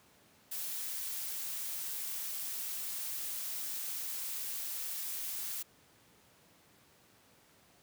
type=noise; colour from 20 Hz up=blue; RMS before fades=-39 dBFS; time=0.51-5.63 s; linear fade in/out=10 ms; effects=pink hiss -64 dBFS RMS until 7.82 s + high-pass 100 Hz 12 dB/octave